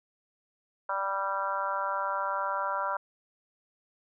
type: harmonic tone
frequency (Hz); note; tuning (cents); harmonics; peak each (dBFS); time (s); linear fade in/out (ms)
195.6; G3; -4; 3 / 4 / 5 / 6 / 7 / 8; -36 / -39 / -32 / -38 / -33 / -42; 0.89-2.97; 5
effects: none